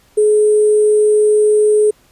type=tone with sample-and-hold; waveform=sine; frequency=423.3 Hz; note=G#4; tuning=33 cents sharp; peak=-8 dBFS; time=0.17-1.91 s; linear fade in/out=10 ms; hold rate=8820 Hz; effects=pink hiss -52 dBFS RMS until 2.11 s + resampled to 32000 Hz